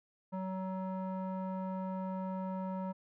square tone with low-pass filter, 188.2 Hz, F#3, 30 cents sharp, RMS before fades -38 dBFS, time 0.32-2.93 s, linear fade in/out 20 ms, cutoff 930 Hz, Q 2.5, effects none

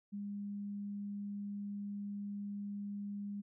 sine tone, 202.9 Hz, G#3, 40 cents flat, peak -39 dBFS, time 0.12-3.42 s, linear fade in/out 20 ms, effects none

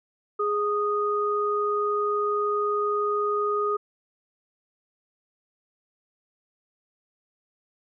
sine tone pair together, 415.3 / 1239.1 Hz, G#4 / D#6, 0 / -8 cents, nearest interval octave + perfect fifth, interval 1892 cents, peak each -25 dBFS, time 0.39-3.77 s, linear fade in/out 10 ms, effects none

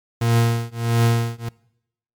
40% pulse tone with tremolo, 116.54 Hz, A#2, in tune, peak -12 dBFS, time 0.21-1.49 s, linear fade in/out 5 ms, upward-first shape triangle, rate 1.5 Hz, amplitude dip 100%, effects noise-tail reverb RT60 0.8 s tail -23 dB re dry + MP3 96 kbps

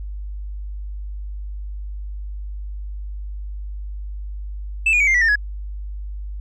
sine tone with pitch steps, 2637 / 2446 / 2269 / 2105 / 1952.8 / 1811.6 / 1680.5 Hz, E7 / D#7 / C#7 / C7 / B6 / A#6 / G#6, 0 / -30 / +40 / +10 / -20 / -50 / +20 cents, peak -11 dBFS, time 4.86-5.357 s, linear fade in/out 5 ms, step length 71 ms, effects tanh soft clip ceiling -12 dBFS + added 50 Hz sine -27 dBFS peak until 6.4 s

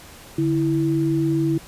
sine tone pair together, 145.8 / 328 Hz, D3 / E4, -12 / -9 cents, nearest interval octave + major second, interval 1403 cents, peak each -22 / -19 dBFS, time 0.38-1.58 s, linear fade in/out 5 ms, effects pink hiss -43 dBFS RMS until 1.67 s + resampled to 32000 Hz

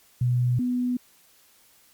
sine tone pair in turn, 123.4 / 247.7 Hz, B2 / B3, -1 / +5 cents, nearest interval octave, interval 1206 cents, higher second, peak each -19 / -22 dBFS, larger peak first, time 0.21-0.59 / 0.59-0.97 s, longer neither, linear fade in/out 5 ms, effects white hiss -58 dBFS RMS until 1.93 s + MP3 96 kbps

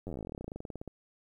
slowing click train, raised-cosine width 2 ms, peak -27 dBFS, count 29, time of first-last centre 0.07-0.877 s, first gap 10 ms, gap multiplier 1.07, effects 11-bit

